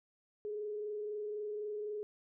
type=tone with frequency modulation; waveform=sine; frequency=420 Hz; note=G#4; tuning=19 cents sharp; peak=-37 dBFS; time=0.45-2.03 s; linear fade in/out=0 ms; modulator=23.9 Hz; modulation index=0.35; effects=none